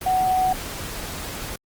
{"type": "tone in noise", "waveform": "sine", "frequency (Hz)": 745, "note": "F#5", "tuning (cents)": 12, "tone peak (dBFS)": -17, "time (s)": [0.06, 0.53], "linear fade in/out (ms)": 5, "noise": "pink", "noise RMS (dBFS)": -32, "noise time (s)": [0.01, 1.56], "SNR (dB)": 12, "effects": ["Opus 24 kbps"]}